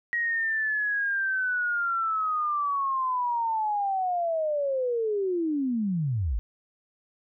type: linear sweep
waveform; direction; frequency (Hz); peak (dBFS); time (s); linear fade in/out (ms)
sine; down; 1900 to 45.06; -24; 0.13-6.39; 0
effects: none